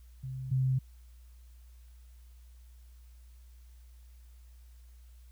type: tone pair in turn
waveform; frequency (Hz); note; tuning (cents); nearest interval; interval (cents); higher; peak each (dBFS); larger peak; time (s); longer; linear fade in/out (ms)
sine; 130.7 / 130.7; C3 / C3; -1 / -1; unison; 0; neither; -36 / -25; second; 0.23-0.51 / 0.51-0.79; neither; 10
effects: added 60 Hz sine -51 dBFS peak until 5.31 s + white hiss -69 dBFS RMS until 5.31 s